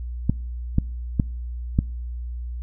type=clicks; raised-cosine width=5 ms; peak=-5 dBFS; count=4; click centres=0.296 / 0.784 / 1.198 / 1.789 s; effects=noise-tail reverb RT60 0.6 s tail -26 dB re dry + added 60 Hz sine -28 dBFS peak until 2.62 s